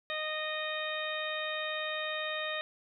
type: harmonic tone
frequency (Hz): 618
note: D#5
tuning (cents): -12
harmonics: 1 / 2 / 3 / 4 / 5 / 6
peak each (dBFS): -38 / -41 / -38 / -41 / -45 / -40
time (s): 0.1-2.61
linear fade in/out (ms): 0
effects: none